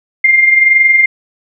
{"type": "tone with amplitude modulation", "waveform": "sine", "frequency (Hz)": 2108, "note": "C7", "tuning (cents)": 12, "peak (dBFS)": -3, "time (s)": [0.24, 1.06], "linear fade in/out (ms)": 5, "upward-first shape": "sine", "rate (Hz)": 21.4, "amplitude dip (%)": 50, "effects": []}